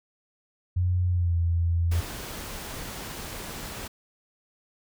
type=tone with pitch glide; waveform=sine; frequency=89.8 to 84.76 Hz; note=F2 to E2; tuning=+49 to +49 cents; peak=-21 dBFS; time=0.76-2.01 s; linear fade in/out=10 ms; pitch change=-100 cents; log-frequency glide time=1.1-1.36 s
type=noise; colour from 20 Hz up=pink; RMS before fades=-37 dBFS; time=1.91-3.88 s; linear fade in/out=10 ms
effects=none